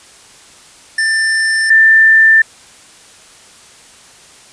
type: tone pair in turn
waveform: square / sine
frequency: 1781 / 1781 Hz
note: A6 / A6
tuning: +21 / +21 cents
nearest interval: unison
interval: 0 cents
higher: neither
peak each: -12 / -4 dBFS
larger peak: second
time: 0.98-1.7 / 1.7-2.42 s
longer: neither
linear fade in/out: 5 ms
effects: white hiss -41 dBFS RMS until 4.52 s + resampled to 22050 Hz

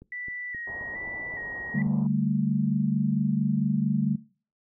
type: click train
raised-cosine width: 3 ms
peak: -33 dBFS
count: 8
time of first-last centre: 0.02-1.867 s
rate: 3.79 Hz
type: tone with vibrato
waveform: sine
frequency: 1929 Hz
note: B6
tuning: 41 cents flat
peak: -33 dBFS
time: 0.12-1.82 s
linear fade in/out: 2 ms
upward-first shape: square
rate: 1.2 Hz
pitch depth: 38 cents each way
type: low-pass noise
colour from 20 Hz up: white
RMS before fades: -45 dBFS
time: 0.67-2.07 s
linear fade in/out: 5 ms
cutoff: 960 Hz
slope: 48 dB/octave
type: chord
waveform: sine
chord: D suspended fourth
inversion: none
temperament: just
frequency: 146.83 / 195.78 / 220.2 Hz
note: D3 / G3 / A3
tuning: 0 / -2 / +2 cents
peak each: -27 dBFS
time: 1.74-4.16 s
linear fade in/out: 10 ms
effects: noise-tail reverb RT60 0.4 s tail -20 dB re dry

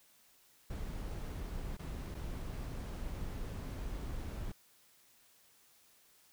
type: noise with dropouts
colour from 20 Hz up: brown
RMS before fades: -41 dBFS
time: 0.7-4.52 s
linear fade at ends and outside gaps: 5 ms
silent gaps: 1.769-1.792 / 2.145-2.149 s
effects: white hiss -66 dBFS RMS until 6.32 s

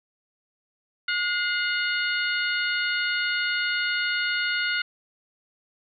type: harmonic tone with a mistuned harmonic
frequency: 720 Hz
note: F#5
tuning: 47 cents flat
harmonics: 2 / 3 / 4 / 5 / 6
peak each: -26 / -29 / -31 / -36 / -33 dBFS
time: 1.08-4.82 s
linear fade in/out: 5 ms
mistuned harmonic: 3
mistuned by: -59 cents
effects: none

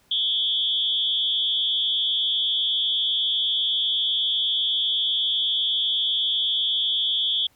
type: tone with amplitude modulation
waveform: sine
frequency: 3358 Hz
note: G#7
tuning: 18 cents sharp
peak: -16 dBFS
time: 0.11-7.47 s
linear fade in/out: 5 ms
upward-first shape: sine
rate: 248 Hz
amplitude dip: 100%
effects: pink hiss -61 dBFS RMS until 7.55 s

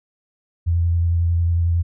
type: tone with vibrato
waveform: sine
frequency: 85 Hz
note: F2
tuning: 46 cents flat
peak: -15 dBFS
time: 0.66-1.83 s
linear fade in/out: 20 ms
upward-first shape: sine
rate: 11 Hz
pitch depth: 20 cents each way
effects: none

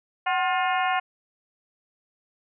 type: harmonic tone with a mistuned harmonic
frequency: 355.5 Hz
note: F4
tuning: 31 cents sharp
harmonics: 2 / 3 / 4 / 5 / 6 / 7 / 8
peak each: -24 / -28 / -30 / -32 / -34 / -35 / -36 dBFS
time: 0.26-1 s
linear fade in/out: 10 ms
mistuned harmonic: 2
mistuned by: +89 cents
effects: none

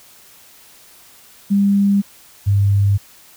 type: tone pair in turn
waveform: sine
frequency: 200 / 100 Hz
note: G3 / G2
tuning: +35 / +35 cents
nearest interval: octave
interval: 1200 cents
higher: first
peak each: -11 dBFS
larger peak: neither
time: 1.5-2.02 / 2.46-2.98 s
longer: neither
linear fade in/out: 20 ms
effects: white hiss -46 dBFS RMS until 3.36 s

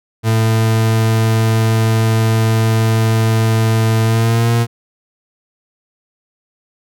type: tone with pitch glide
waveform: 40% pulse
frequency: 111.7 to 116.98 Hz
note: A2 to A#2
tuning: +27 to +7 cents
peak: -10 dBFS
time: 0.23-4.67 s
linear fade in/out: 50 ms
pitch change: +80 cents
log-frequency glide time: 4.05-4.52 s
effects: none

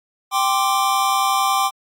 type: chord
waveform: square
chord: G suspended fourth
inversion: none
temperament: just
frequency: 784 / 1045.3 / 1176 Hz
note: G5 / C6 / D6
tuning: 0 / -2 / +2 cents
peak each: -21 / -22 / -21 dBFS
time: 0.31-1.71 s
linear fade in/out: 50 ms
effects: AAC 64 kbps

